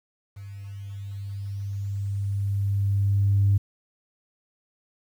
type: tone with level ramp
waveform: sine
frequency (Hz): 99.7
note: G2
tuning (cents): +30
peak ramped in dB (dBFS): -37 to -15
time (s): 0.36-3.58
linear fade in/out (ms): 10
effects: tanh soft clip ceiling -12 dBFS + 9-bit